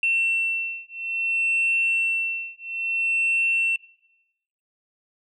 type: beating tone pair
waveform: sine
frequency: 2700 / 2700.59 Hz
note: E7 / E7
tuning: +41 / +41 cents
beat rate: 0.59 Hz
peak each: -24 dBFS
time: 0.03-3.76 s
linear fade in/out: 2 ms
effects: noise-tail reverb RT60 0.9 s tail -20 dB re dry + tanh soft clip ceiling -15 dBFS